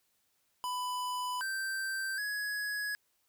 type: tone with pitch steps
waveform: square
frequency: 996 / 1563 / 1675 Hz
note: B5 / G6 / G#6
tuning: +14 / -6 / +14 cents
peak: -34 dBFS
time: 0.64-2.95 s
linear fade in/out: 0 ms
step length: 770 ms
effects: white hiss -75 dBFS RMS until 3.28 s